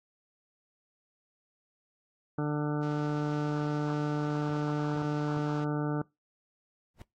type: harmonic tone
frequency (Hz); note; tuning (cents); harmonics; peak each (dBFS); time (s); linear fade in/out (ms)
148.6; D3; +21; 1 / 2 / 3 / 4 / 5 / 6 / 8 / 9 / 10; -31 / -32 / -37 / -42 / -44 / -43 / -45 / -45 / -46; 2.38-6.02; 5
type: click train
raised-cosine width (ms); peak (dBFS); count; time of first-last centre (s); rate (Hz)
0.2; -35; 543; 2.83-5.638; 193
type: noise with exponential growth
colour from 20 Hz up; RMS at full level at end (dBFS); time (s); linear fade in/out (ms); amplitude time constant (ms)
brown; -40; 6.94-7.02; 2; 16
effects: noise-tail reverb RT60 0.2 s tail -22 dB re dry + AAC 48 kbps